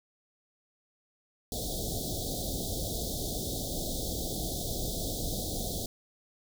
pink band-stop noise, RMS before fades -34 dBFS, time 1.52-5.86 s, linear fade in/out 2 ms, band 750 to 3400 Hz, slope 96 dB/octave, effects none

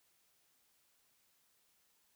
silence, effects white hiss -74 dBFS RMS until 2.15 s

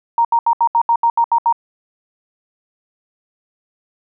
sine tone bursts, 932 Hz, A#5, 1 cent flat, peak -10 dBFS, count 10, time 0.18-1.526 s, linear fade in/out 2 ms, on 68 ms, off 74 ms, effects none

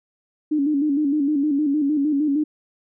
sine tone with vibrato, 291.2 Hz, D4, 15 cents flat, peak -17 dBFS, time 0.51-2.44 s, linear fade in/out 10 ms, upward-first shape square, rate 6.5 Hz, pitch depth 75 cents each way, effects none

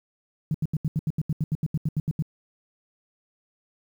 sine tone bursts, 154.4 Hz, D#3, 13 cents flat, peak -21 dBFS, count 16, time 0.51-2.224 s, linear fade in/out 2 ms, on 34 ms, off 78 ms, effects 9-bit

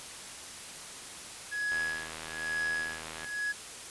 triangle tone with tremolo, 1678 Hz, G#6, 17 cents sharp, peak -27 dBFS, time 1.51-3.53 s, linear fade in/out 20 ms, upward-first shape sine, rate 1.1 Hz, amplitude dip 100%
click train, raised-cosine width 0.3 ms, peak -24 dBFS, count 123, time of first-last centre 1.72-3.245 s, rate 80 Hz
effects white hiss -44 dBFS RMS until 3.9 s + resampled to 24000 Hz

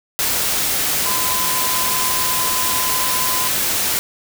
sine tone in noise, 1018 Hz, C6, 48 cents flat, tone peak -24 dBFS, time 1.06-3.48 s, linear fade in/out 0 ms, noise white, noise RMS -19 dBFS, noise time 0.19-3.99 s, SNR -8 dB, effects none

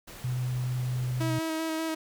pink noise, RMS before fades -45 dBFS, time 0.07-1.24 s, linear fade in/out 10 ms
sine tone, 125.7 Hz, B2, 31 cents sharp, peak -27 dBFS, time 0.24-1.39 s, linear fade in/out 5 ms
sawtooth tone with vibrato, 320.7 Hz, E4, 48 cents flat, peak -25 dBFS, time 1.2-1.95 s, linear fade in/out 10 ms, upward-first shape square, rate 5.1 Hz, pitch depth 15 cents each way
effects none

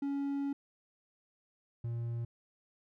triangle tone pair in turn, 280 / 117.39 Hz, C#4 / A#2, +18 / +13 cents, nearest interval octave + minor third, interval 1505 cents, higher first, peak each -30 / -32 dBFS, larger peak first, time 0.02-0.53 / 1.84-2.25 s, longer first, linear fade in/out 5 ms, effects none

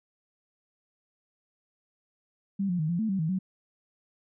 sine tone with pitch steps, 196.8 / 177.4 / 155.4 / 172.4 / 220.4 / 192.8 / 158.8 / 187.4 Hz, G3 / F3 / D#3 / F3 / A3 / G3 / D#3 / F#3, +7 / +27 / -2 / -22 / +3 / -28 / +36 / +22 cents, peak -25 dBFS, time 2.59-3.39 s, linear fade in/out 10 ms, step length 100 ms, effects none

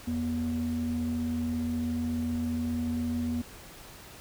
sine tone pair together, 85.06 / 240.6 Hz, F2 / B3, -45 / -45 cents, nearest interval octave + tritone, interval 1800 cents, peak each -33 / -27 dBFS, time 0.07-3.42 s, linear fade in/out 10 ms, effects tanh soft clip ceiling -24 dBFS + pink hiss -48 dBFS RMS until 4.2 s

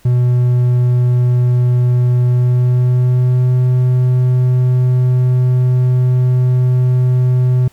triangle tone with pitch glide, 123.47 to 126.14 Hz, B2 to B2, 0 to +37 cents, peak -7 dBFS, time 0.05-7.68 s, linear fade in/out 5 ms, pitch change +37 cents, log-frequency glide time 2.26-3.54 s, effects pink hiss -50 dBFS RMS until 7.72 s

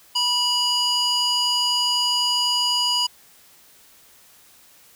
square tone with band-pass filter, 976 Hz, B5, 21 cents flat, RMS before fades -21 dBFS, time 0.15-3.07 s, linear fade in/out 10 ms, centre 4200 Hz, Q 2.7, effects white hiss -52 dBFS RMS until 4.95 s

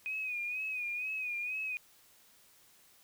sine tone with vibrato, 2489 Hz, D#7, in tune, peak -34 dBFS, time 0.06-1.77 s, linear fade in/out 0 ms, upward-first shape sine, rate 2.1 Hz, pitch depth 63 cents each way, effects white hiss -63 dBFS RMS until 3.03 s

